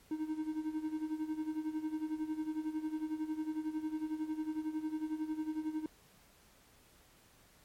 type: tone with tremolo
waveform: triangle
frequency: 311.1 Hz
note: D#4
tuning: in tune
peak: -30 dBFS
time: 0.11-5.86 s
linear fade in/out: 2 ms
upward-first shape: sine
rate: 11 Hz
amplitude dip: 75%
effects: pink hiss -64 dBFS RMS until 7.64 s + MP3 64 kbps